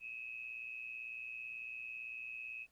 sine tone with amplitude modulation, 2567 Hz, E7, 47 cents flat, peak -40 dBFS, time 0-2.67 s, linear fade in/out 50 ms, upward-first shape sine, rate 118 Hz, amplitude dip 70%, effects pink hiss -75 dBFS RMS until 2.71 s

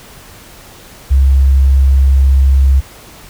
sine tone, 67.4 Hz, C#2, 48 cents flat, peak -5 dBFS, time 1.1-2.81 s, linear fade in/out 20 ms, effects pink hiss -37 dBFS RMS until 3.29 s

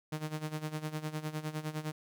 sawtooth tone with tremolo, 154.3 Hz, D#3, 14 cents flat, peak -29 dBFS, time 0.12-1.92 s, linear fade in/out 5 ms, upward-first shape sine, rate 9.8 Hz, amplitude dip 80%, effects none

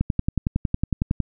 click train, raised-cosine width 5 ms, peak -8 dBFS, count 14, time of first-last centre 0.01-1.203 s, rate 10.9 Hz, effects none

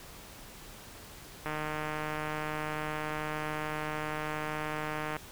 click train, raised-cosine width 0.5 ms, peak -20 dBFS, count 568, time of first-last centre 1.46-5.166 s, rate 153 Hz, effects pink hiss -49 dBFS RMS until 5.31 s

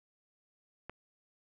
click, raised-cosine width 0.5 ms, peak -27 dBFS, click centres 0.896 s, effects none

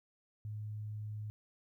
sine tone, 106.3 Hz, G#2, 41 cents sharp, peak -39 dBFS, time 0.45-1.3 s, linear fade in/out 0 ms, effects 13-bit

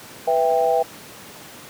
sine chord, E minor, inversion second, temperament just, 494.4 / 659.3 / 791.1 Hz, B4 / E5 / G5, +2 / 0 / +16 cents, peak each -20 dBFS, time 0.27-0.83 s, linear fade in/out 10 ms, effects pink hiss -40 dBFS RMS until 1.69 s + high-pass 150 Hz 12 dB/octave

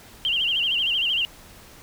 sine tone with vibrato, 2973 Hz, F#7, 8 cents sharp, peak -20 dBFS, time 0.25-1.25 s, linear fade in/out 0 ms, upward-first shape sine, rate 13 Hz, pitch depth 140 cents each way, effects pink hiss -47 dBFS RMS until 1.82 s

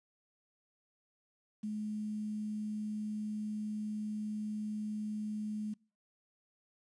sine tone with quantisation, 212.4 Hz, G#3, 39 cents sharp, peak -35 dBFS, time 1.63-5.74 s, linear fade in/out 10 ms, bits 10, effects noise-tail reverb RT60 0.4 s tail -26 dB re dry + resampled to 22050 Hz

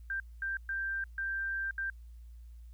sine tone bursts at uneven times, 1576 Hz, G6, 9 cents sharp, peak -32 dBFS, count 5, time 0.1-0.2 / 0.42-0.57 / 0.69-1.04 / 1.18-1.71 / 1.78-1.9 s, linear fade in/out 2 ms, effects added 58 Hz sine -47 dBFS peak until 2.73 s + white hiss -75 dBFS RMS until 2.73 s

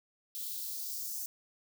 violet noise with high-pass filter sweep, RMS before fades -39 dBFS, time 0.35-1.26 s, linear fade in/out 0 ms, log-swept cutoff 3500 to 6000 Hz, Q 2.5, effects none

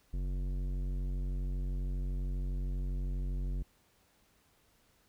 sine tone with tanh clipping, 46.28 Hz, F#1, 1 cent sharp, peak -34 dBFS, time 0.13-3.63 s, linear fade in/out 10 ms, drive 14 dB, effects pink hiss -69 dBFS RMS until 5.08 s

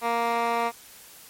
15% pulse tone with band-pass filter, 233.7 Hz, A#3, 5 cents sharp, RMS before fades -25 dBFS, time 0.01-0.72 s, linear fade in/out 50 ms, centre 1200 Hz, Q 1.2, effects white hiss -48 dBFS RMS until 1.29 s + MP3 64 kbps

